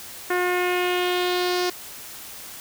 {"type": "tone with low-pass filter sweep", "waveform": "sawtooth", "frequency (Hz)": 358.9, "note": "F4", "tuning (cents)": 47, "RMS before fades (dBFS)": -23, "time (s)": [0.3, 1.7], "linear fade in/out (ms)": 5, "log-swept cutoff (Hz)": [1800, 5300], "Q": 2.6, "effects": ["white hiss -39 dBFS RMS until 2.6 s"]}